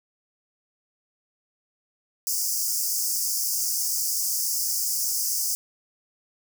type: high-pass noise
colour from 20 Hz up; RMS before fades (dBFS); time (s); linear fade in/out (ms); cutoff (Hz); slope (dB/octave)
pink; -26; 2.27-5.55; 0; 4900; 96
effects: none